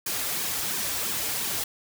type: noise with flanger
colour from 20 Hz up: white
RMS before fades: -29 dBFS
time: 0.06-1.64 s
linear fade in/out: 5 ms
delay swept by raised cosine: 1.4 to 5.5 ms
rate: 2.9 Hz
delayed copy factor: -0.85
effects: none